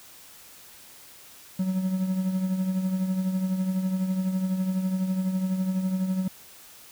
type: tone with tremolo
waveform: triangle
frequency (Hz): 187.1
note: F#3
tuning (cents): +20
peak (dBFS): -19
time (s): 1.59-6.28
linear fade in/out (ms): 5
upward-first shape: triangle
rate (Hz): 12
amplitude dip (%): 60
effects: white hiss -49 dBFS RMS until 6.91 s